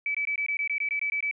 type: tone bursts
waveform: sine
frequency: 2300 Hz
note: D7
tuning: 37 cents flat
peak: -25 dBFS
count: 12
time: 0.06-1.312 s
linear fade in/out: 2 ms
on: 86 ms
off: 20 ms
effects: none

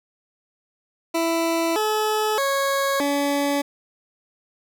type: tone with pitch steps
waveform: 20% pulse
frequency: 331.4 / 429.5 / 551 / 284.3 Hz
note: E4 / A4 / C#5 / C#4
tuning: +9 / -42 / -11 / +44 cents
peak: -15 dBFS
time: 1.14-3.62 s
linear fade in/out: 10 ms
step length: 620 ms
effects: none

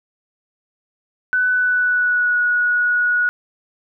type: tone with pitch glide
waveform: sine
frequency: 1499 to 1458.9 Hz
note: F#6 to F#6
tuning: +22 to -25 cents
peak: -14 dBFS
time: 1.33-3.29 s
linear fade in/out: 0 ms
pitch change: -47 cents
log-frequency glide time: 1.47-2.4 s
effects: none

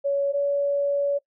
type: tone pair in turn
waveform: sine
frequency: 561 / 566.9 Hz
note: C#5 / C#5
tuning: +21 / +39 cents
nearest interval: unison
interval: 18 cents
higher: second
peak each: -20 dBFS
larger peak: neither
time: 0.04-0.33 / 0.33-1.19 s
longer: second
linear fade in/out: 20 ms
effects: noise-tail reverb RT60 0.1 s tail -21 dB re dry

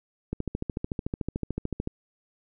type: click train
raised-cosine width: 3 ms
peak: -16 dBFS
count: 22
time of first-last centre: 0.33-1.874 s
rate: 13.6 Hz
effects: none

